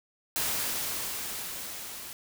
white noise with level ramp, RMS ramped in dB -29 to -42 dBFS, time 0.36-2.13 s, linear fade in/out 0 ms, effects none

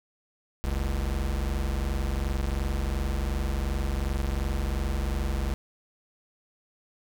square tone pair together, 45.76 / 68.5 Hz, F#1 / C#2, -18 / -20 cents, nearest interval perfect fifth, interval 698 cents, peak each -30 / -29 dBFS, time 0.64-5.54 s, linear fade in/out 0 ms, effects none

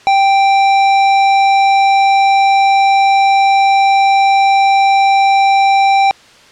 sine tone with hard clipping, 785 Hz, G5, 2 cents sharp, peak -9 dBFS, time 0.07-6.11 s, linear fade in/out 0 ms, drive 14 dB, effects white hiss -42 dBFS RMS until 6.51 s + low-pass 5000 Hz 12 dB/octave

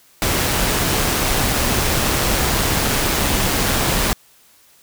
pink noise with amplitude modulation, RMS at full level -17 dBFS, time 0.22-4.13 s, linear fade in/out 0 ms, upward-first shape sine, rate 138 Hz, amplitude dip 25%, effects white hiss -52 dBFS RMS until 4.82 s

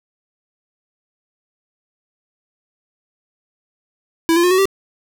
square tone with pitch steps, 329.6 / 343.6 / 358.2 / 373.4 / 389.3 Hz, E4 / F4 / F4 / F#4 / G4, 0 / -28 / +44 / +16 / -12 cents, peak -12 dBFS, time 4.29-4.655 s, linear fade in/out 0 ms, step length 73 ms, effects none

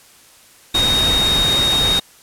sine tone in noise, 3729 Hz, A#7, in tune, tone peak -14 dBFS, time 0.74-2 s, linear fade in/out 10 ms, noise pink, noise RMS -21 dBFS, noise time 0.74-2 s, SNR +4 dB, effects white hiss -47 dBFS RMS until 2.22 s + low-pass 12000 Hz 12 dB/octave

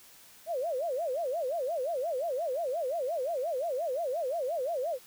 sine tone with vibrato, 587.3 Hz, D5, in tune, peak -29 dBFS, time 0.46-4.99 s, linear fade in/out 50 ms, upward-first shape sine, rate 5.7 Hz, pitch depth 290 cents each way, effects white hiss -55 dBFS RMS until 5.06 s

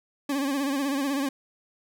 40% pulse tone with vibrato, 277.2 Hz, C#4, in tune, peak -24 dBFS, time 0.29-1.29 s, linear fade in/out 5 ms, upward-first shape sine, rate 16 Hz, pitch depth 76 cents each way, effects none

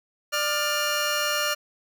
15% pulse tone pair together, 593.4 / 1410 Hz, D5 / F6, +18 / +16 cents, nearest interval octave + minor third, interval 1498 cents, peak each -20 / -19 dBFS, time 0.32-1.55 s, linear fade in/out 20 ms, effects none

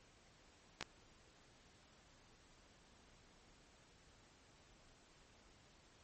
clicks, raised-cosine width 0.2 ms, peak -24 dBFS, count 2, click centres 0.81 / 0.826 s, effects pink hiss -67 dBFS RMS until 6.03 s + MP3 32 kbps

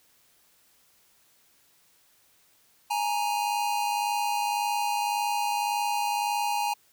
square tone pair together, 831.2 / 933 Hz, G#5 / A#5, +1 / +1 cents, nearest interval major second, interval 200 cents, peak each -28 / -30 dBFS, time 2.9-6.74 s, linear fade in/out 10 ms, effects white hiss -63 dBFS RMS until 6.92 s

